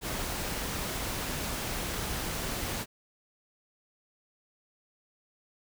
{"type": "noise", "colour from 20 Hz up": "pink", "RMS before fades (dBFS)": -34, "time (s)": [0.01, 2.86], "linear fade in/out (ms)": 50, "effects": []}